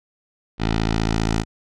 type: tone with low-pass filter sweep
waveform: 10% pulse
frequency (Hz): 55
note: A1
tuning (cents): 0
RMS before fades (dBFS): -21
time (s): 0.58-1.45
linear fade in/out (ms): 50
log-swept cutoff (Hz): 4000 to 6900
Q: 1.4
effects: none